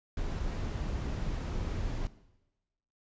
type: noise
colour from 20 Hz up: brown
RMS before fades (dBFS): -34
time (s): 0.17-2.07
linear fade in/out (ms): 2
effects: noise-tail reverb RT60 1.0 s tail -17 dB re dry + resampled to 16000 Hz